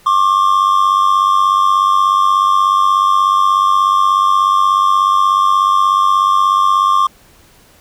triangle tone pair together, 1078.1 / 1174.7 Hz, C#6 / D6, -49 / 0 cents, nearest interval minor second, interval 149 cents, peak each -10 dBFS, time 0.06-7.07 s, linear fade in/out 5 ms, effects pink hiss -47 dBFS RMS until 7.8 s

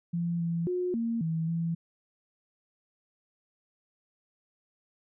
sine tone with pitch steps, 170.8 / 168.2 / 360.8 / 230.6 / 162.2 / 166.6 Hz, F3 / E3 / F#4 / A#3 / E3 / E3, -38 / +35 / -44 / -19 / -28 / +19 cents, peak -27 dBFS, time 0.13-1.75 s, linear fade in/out 10 ms, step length 270 ms, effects none

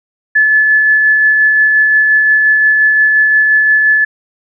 sine tone with tremolo, 1727 Hz, A6, 33 cents flat, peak -5 dBFS, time 0.35-4.05 s, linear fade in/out 10 ms, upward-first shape sine, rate 5.7 Hz, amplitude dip 25%, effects none

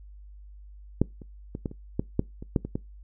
clicks, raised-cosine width 3 ms, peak -7 / -29 / -20 / -16 / -27 / -12 / -9 / -26 / -9 / -20 / -15 dBFS, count 11, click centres 1.016 / 1.218 / 1.551 / 1.658 / 1.714 / 1.995 / 2.194 / 2.425 / 2.562 / 2.65 / 2.755 s, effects noise-tail reverb RT60 0.2 s tail -23 dB re dry + added 50 Hz sine -44 dBFS peak until 3.03 s

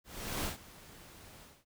pink noise with ADSR envelope, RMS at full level -35 dBFS, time 0.04-1.65 s, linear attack 400 ms, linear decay 130 ms, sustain -19 dB, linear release 230 ms, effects none

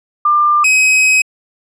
sine / 45% pulse tone pair in turn, 1194 / 2535 Hz, D6 / D#7, +28 / +32 cents, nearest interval octave + minor second, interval 1304 cents, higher second, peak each -8 dBFS, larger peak neither, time 0.25-0.64 / 0.64-1.22 s, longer second, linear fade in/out 5 ms, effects resampled to 22050 Hz

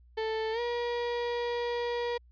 35% pulse tone with pitch glide, 441 to 478.1 Hz, A4 to A#4, +4 to +44 cents, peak -28 dBFS, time 0.17-2.18 s, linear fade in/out 10 ms, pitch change +140 cents, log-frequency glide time 0.52-0.6 s, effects added 60 Hz sine -55 dBFS peak until 2.31 s + resampled to 11025 Hz

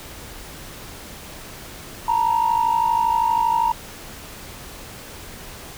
sine tone pair together, 902.4 / 955 Hz, A5 / A#5, +44 / +42 cents, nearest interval minor second, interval 98 cents, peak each -18 dBFS, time 2.08-3.72 s, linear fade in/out 5 ms, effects tanh soft clip ceiling -11 dBFS + pink hiss -38 dBFS RMS until 5.77 s

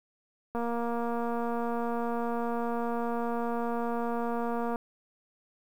click train, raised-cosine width 1 ms, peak -20 dBFS, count 990, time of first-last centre 0.55-4.759 s, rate 235 Hz, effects 9-bit

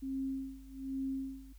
sine tone with tremolo, 267.8 Hz, C4, 40 cents sharp, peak -33 dBFS, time 0.02-1.53 s, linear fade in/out 10 ms, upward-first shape sine, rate 1.2 Hz, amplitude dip 90%, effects added 50 Hz sine -51 dBFS peak until 1.58 s + white hiss -69 dBFS RMS until 1.58 s

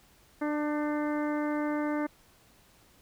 harmonic tone with a mistuned harmonic, 297.6 Hz, D4, 23 cents sharp, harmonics 1 / 2 / 3 / 4 / 5 / 6 / 7, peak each -29 / -35 / -39 / -41 / -43 / -45 / -46 dBFS, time 0.41-2.07 s, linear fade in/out 10 ms, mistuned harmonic 5, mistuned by +29 cents, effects pink hiss -61 dBFS RMS until 3.01 s

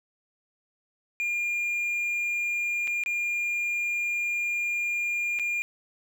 triangle tone with dropouts, 2410 Hz, D7, 44 cents sharp, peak -24 dBFS, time 1.2-5.62 s, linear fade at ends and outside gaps 0 ms, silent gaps 2.873-2.877 / 3.037-3.061 / 5.389-5.396 s, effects none

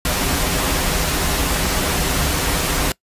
pink noise with comb filter, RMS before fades -19 dBFS, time 0.05-2.92 s, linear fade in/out 2 ms, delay 9 ms, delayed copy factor -0.55, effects noise-tail reverb RT60 0.1 s tail -22 dB re dry + resampled to 32000 Hz

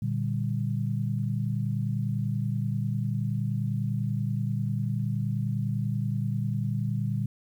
sine chord, G minor, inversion first, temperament equal, 116.54 / 146.83 / 196 Hz, Bb2 / D3 / G3, 0 / 0 / 0 cents, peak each -28 / -31 / -32 dBFS, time 0.02-7.26 s, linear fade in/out 5 ms, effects 10-bit

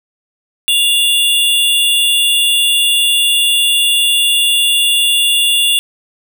square tone pair together, 2805 / 3453 Hz, F7 / A7, +7 / -33 cents, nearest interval major third, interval 360 cents, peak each -13 dBFS, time 0.68-5.79 s, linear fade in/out 0 ms, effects 7-bit

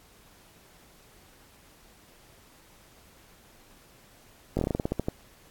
slowing click train, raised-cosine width 2 ms, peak -13 dBFS, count 12, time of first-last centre 4.57-5.085 s, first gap 20 ms, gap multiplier 1.16, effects pink hiss -57 dBFS RMS until 5.5 s + AAC 64 kbps

